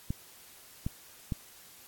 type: clicks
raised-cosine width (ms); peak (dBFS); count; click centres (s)
5; -19; 3; 0.105 / 0.865 / 1.322
effects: white hiss -54 dBFS RMS until 1.87 s + AAC 64 kbps